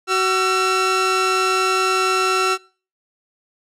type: tone pair together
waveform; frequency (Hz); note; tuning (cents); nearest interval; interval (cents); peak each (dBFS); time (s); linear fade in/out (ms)
sawtooth; 375.1 / 1345; F#4 / E6; +24 / +34; octave + minor seventh; 2210; -16 / -14; 0.07-2.58; 50
effects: noise-tail reverb RT60 0.4 s tail -25 dB re dry + low-pass 8000 Hz 12 dB/octave